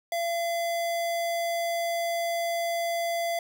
square tone, 680 Hz, F5, 46 cents flat, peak -27 dBFS, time 0.12-3.39 s, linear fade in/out 2 ms, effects none

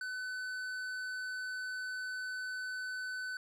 triangle tone with tanh clipping, 1508 Hz, F#6, 32 cents sharp, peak -39 dBFS, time 0.01-3.37 s, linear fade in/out 2 ms, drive 15 dB, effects none

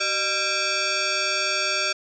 sine tone with frequency modulation, 1598 Hz, G6, 33 cents sharp, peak -21 dBFS, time 0-1.93 s, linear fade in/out 10 ms, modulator 990 Hz, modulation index 4.7, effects none

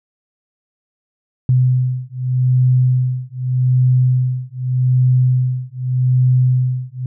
sine beating tone pair, 126.7 / 127.53 Hz, B2 / C3, +45 / -44 cents, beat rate 0.83 Hz, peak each -15 dBFS, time 1.49-7.06 s, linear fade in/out 2 ms, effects none

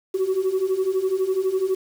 sine beating tone pair, 370.2 / 382.2 Hz, F#4 / G4, +1 / -44 cents, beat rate 12 Hz, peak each -23 / -20 dBFS, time 0.14-1.75 s, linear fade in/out 10 ms, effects tanh soft clip ceiling -15 dBFS + 7-bit

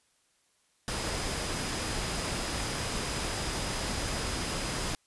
sine tone in noise, 4978 Hz, D#8, in tune, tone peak -44 dBFS, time 0.88-4.95 s, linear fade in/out 0 ms, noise pink, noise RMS -33 dBFS, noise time 0.88-4.95 s, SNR -14 dB, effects white hiss -70 dBFS RMS until 5.06 s + resampled to 24000 Hz

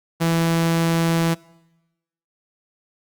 sawtooth tone, 165.9 Hz, E3, 11 cents sharp, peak -13 dBFS, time 0.2-1.35 s, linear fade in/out 20 ms, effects noise-tail reverb RT60 1.0 s tail -23 dB re dry + Opus 48 kbps

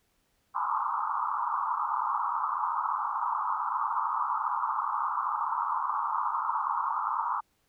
pink band-pass noise, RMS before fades -30 dBFS, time 0.54-7.41 s, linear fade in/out 20 ms, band 860 to 1300 Hz, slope 96 dB/octave, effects pink hiss -72 dBFS RMS until 7.68 s

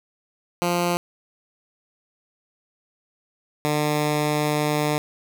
10% pulse tone pair in turn, 174.61 / 149.8 Hz, F3 / D3, 0 / +35 cents, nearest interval minor third, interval 265 cents, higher first, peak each -12 dBFS, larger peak neither, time 0.62-0.97 / 3.65-4.98 s, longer second, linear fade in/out 0 ms, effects none

